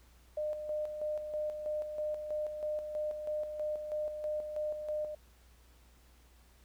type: tone with tremolo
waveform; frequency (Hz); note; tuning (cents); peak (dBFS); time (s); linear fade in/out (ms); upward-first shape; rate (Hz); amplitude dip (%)
sine; 606; D#5; -46; -32; 0.37-5.15; 5; square; 3.1; 50
effects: added 60 Hz sine -60 dBFS peak until 6.64 s + pink hiss -66 dBFS RMS until 6.64 s